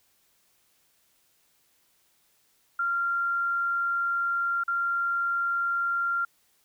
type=tone with dropouts; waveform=sine; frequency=1385 Hz; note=F6; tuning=15 cents flat; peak=-24 dBFS; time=2.79-6.25 s; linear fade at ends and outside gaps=5 ms; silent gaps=4.637-4.679 s; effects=white hiss -67 dBFS RMS until 6.64 s